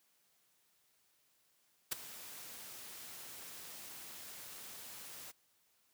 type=noise with ADSR envelope; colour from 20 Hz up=white; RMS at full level=-33 dBFS; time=1.91-5.32 s; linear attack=14 ms; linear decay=10 ms; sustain=-17 dB; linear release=17 ms; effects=white hiss -74 dBFS RMS until 5.93 s + high-pass 80 Hz 12 dB/octave